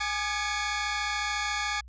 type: tone cluster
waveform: sawtooth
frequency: 829 / 1211 / 1692 / 2211 Hz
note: G#5 / D#6 / G#6 / C#7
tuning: -3 / -47 / +32 / -5 cents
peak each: -30 dBFS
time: 0-1.81 s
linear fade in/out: 10 ms
effects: added 60 Hz sine -45 dBFS peak until 1.88 s + resampled to 16000 Hz